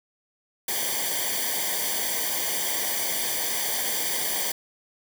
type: noise with comb filter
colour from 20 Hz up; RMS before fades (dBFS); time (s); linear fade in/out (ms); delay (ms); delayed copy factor
white; -27; 0.68-4.52; 5; 0.75; -0.95
effects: none